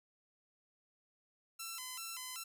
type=tone with vibrato; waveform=5% pulse; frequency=1170 Hz; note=D6; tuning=7 cents flat; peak=-31 dBFS; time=1.59-2.44 s; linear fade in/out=10 ms; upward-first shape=square; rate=2.6 Hz; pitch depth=240 cents each way; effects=none